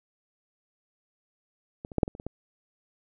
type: clicks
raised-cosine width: 2 ms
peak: -23 / -28 / -12 / -6 / -20 / -29 / -27 / -20 dBFS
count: 8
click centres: 1.849 / 1.918 / 1.983 / 2.032 / 2.079 / 2.151 / 2.199 / 2.266 s
effects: none